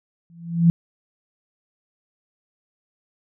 sine tone with exponential growth, 168.7 Hz, E3, 40 cents sharp, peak -8 dBFS, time 0.3-0.7 s, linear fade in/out 0 ms, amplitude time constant 86 ms, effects none

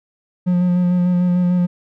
triangle tone with vibrato, 178.4 Hz, F3, 37 cents sharp, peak -11 dBFS, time 0.46-1.67 s, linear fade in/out 20 ms, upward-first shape square, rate 6.7 Hz, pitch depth 15 cents each way, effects none

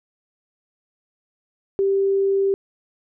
sine tone, 392 Hz, G4, in tune, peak -16 dBFS, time 1.79-2.54 s, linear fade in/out 0 ms, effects none

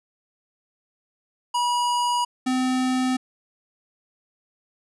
square tone pair in turn, 968 / 256.4 Hz, B5 / C4, -35 / -35 cents, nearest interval octave + major seventh, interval 2300 cents, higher first, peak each -21 dBFS, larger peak neither, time 1.54-2.25 / 2.46-3.17 s, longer neither, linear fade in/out 10 ms, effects resampled to 24000 Hz

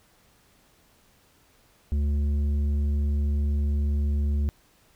triangle tone with tanh clipping, 72.5 Hz, D2, 22 cents flat, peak -23 dBFS, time 1.92-4.49 s, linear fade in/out 0 ms, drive 12 dB, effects pink hiss -61 dBFS RMS until 4.95 s

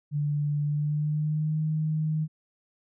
sine tone with pitch glide, 146.83 to 155.56 Hz, D3 to D#3, 0 to 0 cents, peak -24 dBFS, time 0.11-2.28 s, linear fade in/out 50 ms, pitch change +100 cents, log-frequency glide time 0.64-1.6 s, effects none

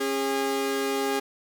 sawtooth tone pair together, 272.5 / 408.1 Hz, C#4 / G#4, -29 / -30 cents, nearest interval perfect fifth, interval 699 cents, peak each -26 / -22 dBFS, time 0-1.2 s, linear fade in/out 10 ms, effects none

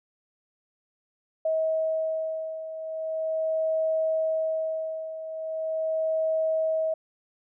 sine beating tone pair, 638 / 638.4 Hz, D#5 / D#5, +43 / +44 cents, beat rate 0.4 Hz, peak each -31 / -26 dBFS, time 1.45-6.94 s, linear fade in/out 5 ms, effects none

